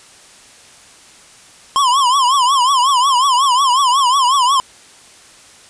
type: tone with vibrato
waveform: square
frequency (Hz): 1046.5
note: C6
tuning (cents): 0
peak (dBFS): -11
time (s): 1.76-4.6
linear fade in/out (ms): 0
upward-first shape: triangle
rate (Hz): 5.5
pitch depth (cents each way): 170
effects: white hiss -43 dBFS RMS until 5.69 s + resampled to 22050 Hz